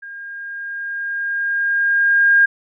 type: tone with level ramp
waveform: sine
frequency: 1615 Hz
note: G#6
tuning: 49 cents flat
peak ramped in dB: -31 to -8 dBFS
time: 0.02-2.46 s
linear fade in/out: 10 ms
effects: none